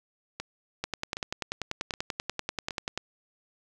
two click trains, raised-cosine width 0.2 ms, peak -17 / -13 dBFS, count 4 / 23, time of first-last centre 0.4-2.708 / 0.84-2.976 s, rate 1.3 / 10.3 Hz, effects none

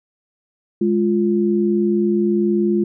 sine tone pair together, 207.5 / 348.5 Hz, G#3 / F4, -1 / -4 cents, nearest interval major sixth, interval 897 cents, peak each -17 dBFS, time 0.81-2.84 s, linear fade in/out 5 ms, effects none

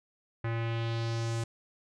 square tone with low-pass filter sweep, 115.1 Hz, A#2, 22 cents flat, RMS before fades -32 dBFS, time 0.44-1.44 s, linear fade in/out 5 ms, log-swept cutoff 1900 to 8200 Hz, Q 2, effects none

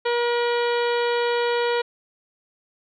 harmonic tone with a mistuned harmonic, 477.3 Hz, A#4, 41 cents sharp, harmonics 1 / 2 / 3 / 4 / 5 / 6 / 7 / 8 / 9, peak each -21 / -27 / -31 / -33 / -35 / -37 / -38 / -39 / -40 dBFS, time 0.05-1.82 s, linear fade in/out 10 ms, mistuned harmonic 6, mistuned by +52 cents, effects none

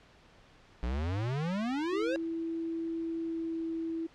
square exponential sweep, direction up, 56.6 to 556 Hz, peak -31 dBFS, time 0.83-2.16 s, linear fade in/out 0 ms
sine tone with pitch glide, 329.6 to 327.7 Hz, E4 to E4, 0 to -10 cents, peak -32 dBFS, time 1.92-4.07 s, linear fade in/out 10 ms, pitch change -10 cents, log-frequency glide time 3.18-3.57 s
effects pink hiss -59 dBFS RMS until 4.14 s + low-pass 4000 Hz 12 dB/octave

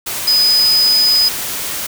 sine tone in noise, 5000 Hz, D#8, 8 cents sharp, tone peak -9 dBFS, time 0.27-1.29 s, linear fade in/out 10 ms, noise white, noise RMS -22 dBFS, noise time 0.06-1.87 s, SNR +10 dB, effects none

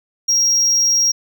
triangle tone, 5620 Hz, F8, 10 cents sharp, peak -11 dBFS, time 0.28-1.12 s, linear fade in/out 10 ms, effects none

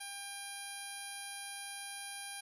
10% pulse tone with low-pass filter, 799 Hz, G5, 33 cents sharp, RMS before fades -45 dBFS, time 0-2.41 s, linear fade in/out 10 ms, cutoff 10000 Hz, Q 8.7, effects none

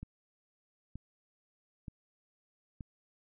click train, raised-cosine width 5 ms, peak -30 dBFS, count 4, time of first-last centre 0.03-2.808 s, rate 1.08 Hz, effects none

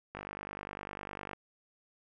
click train, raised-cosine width 0.5 ms, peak -25 dBFS, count 60, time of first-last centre 0.15-1.332 s, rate 49.9 Hz, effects none

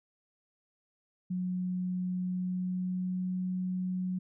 sine tone with pitch glide, 182.1 to 183.68 Hz, F#3 to F#3, -27 to -12 cents, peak -30 dBFS, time 1.3-4.19 s, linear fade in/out 10 ms, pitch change +15 cents, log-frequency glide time 2.17-3.39 s, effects none

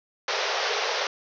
pink band-pass noise, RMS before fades -27 dBFS, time 0.28-1.07 s, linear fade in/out 2 ms, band 400 to 6000 Hz, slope 96 dB/octave, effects none

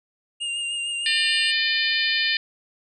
square tone with vibrato, 2812 Hz, F7, 11 cents sharp, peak -26 dBFS, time 0.4-1.52 s, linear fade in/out 20 ms, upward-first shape triangle, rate 6.6 Hz, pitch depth 27 cents each way
harmonic tone, 602 Hz, D5, 43 cents sharp, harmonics 3 / 4 / 5 / 6 / 7 / 8, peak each -25 / -26 / -27 / -28 / -28 / -29 dBFS, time 1.06-2.37 s, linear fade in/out 2 ms
effects resampled to 24000 Hz

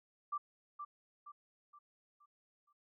sine tone with echo, 1174.7 Hz, D6, in tune, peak -35 dBFS, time 0.32-0.38 s, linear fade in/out 10 ms, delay 470 ms, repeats 5, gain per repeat -7 dB, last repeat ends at 2.73 s, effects none

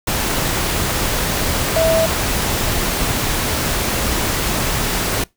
sine tone in noise, 650 Hz, E5, 24 cents flat, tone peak -13 dBFS, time 1.76-2.06 s, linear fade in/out 5 ms, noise pink, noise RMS -19 dBFS, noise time 0.07-5.24 s, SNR +3 dB, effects noise-tail reverb RT60 0.2 s tail -23 dB re dry

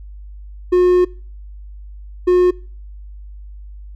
triangle tone pair in turn, 360 / 360 Hz, F#4 / F#4, -47 / -47 cents, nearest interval unison, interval 0 cents, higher neither, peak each -7 dBFS, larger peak neither, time 0.72-1.05 / 2.27-2.51 s, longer first, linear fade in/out 10 ms, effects noise-tail reverb RT60 0.4 s tail -23 dB re dry + added 50 Hz sine -32 dBFS peak until 3.95 s

